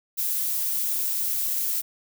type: noise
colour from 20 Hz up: violet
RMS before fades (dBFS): -26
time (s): 0.17-1.82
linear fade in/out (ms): 20
effects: none